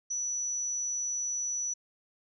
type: tone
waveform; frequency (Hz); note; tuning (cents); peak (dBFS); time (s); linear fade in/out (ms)
sine; 5920; F#8; 0; -30; 0.1-1.74; 10
effects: none